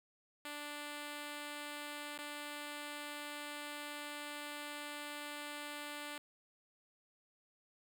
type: tone with dropouts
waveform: 5% pulse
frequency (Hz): 293.7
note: D4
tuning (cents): 0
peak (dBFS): -32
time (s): 0.45-6.18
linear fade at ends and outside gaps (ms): 2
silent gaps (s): 2.178-2.187
effects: none